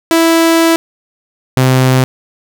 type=tone pair in turn; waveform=sawtooth; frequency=329.6 / 129.56 Hz; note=E4 / C3; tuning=0 / -17 cents; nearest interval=octave + major third; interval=1617 cents; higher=first; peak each=-3 dBFS; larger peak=neither; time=0.11-0.76 / 1.57-2.04 s; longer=first; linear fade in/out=0 ms; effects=none